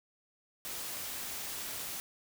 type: noise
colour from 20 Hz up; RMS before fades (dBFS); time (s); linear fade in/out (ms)
white; -40; 0.65-2; 0
effects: none